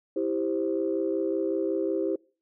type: chord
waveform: sine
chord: C major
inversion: first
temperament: just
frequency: 327 / 392.4 / 523.3 Hz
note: E4 / G4 / C5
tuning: -14 / +2 / 0 cents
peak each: -28 / -28 / -31 dBFS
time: 0.16-2.16 s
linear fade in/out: 5 ms
effects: noise-tail reverb RT60 0.4 s tail -25 dB re dry + tanh soft clip ceiling -15 dBFS